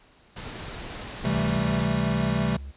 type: noise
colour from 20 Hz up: pink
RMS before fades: -37 dBFS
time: 0.36-1.85 s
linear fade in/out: 5 ms
type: chord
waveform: square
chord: A minor seventh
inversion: first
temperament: equal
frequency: 130.81 / 164.81 / 196 / 220 Hz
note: C3 / E3 / G3 / A3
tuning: 0 / 0 / 0 / 0 cents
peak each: -29 dBFS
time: 1.24-2.57 s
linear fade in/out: 10 ms
type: tone with pitch glide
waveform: triangle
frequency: 71.7 to 69.06 Hz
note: D2 to C#2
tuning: -41 to -6 cents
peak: -33 dBFS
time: 1.32-2.72 s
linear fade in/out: 20 ms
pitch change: -65 cents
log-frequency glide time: 1.75-2.15 s
effects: pink hiss -57 dBFS RMS until 2.76 s + resampled to 8000 Hz